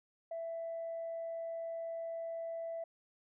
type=tone; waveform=sine; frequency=663 Hz; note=E5; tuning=10 cents sharp; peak=-37 dBFS; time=0.31-2.84 s; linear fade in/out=5 ms; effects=tanh soft clip ceiling -34 dBFS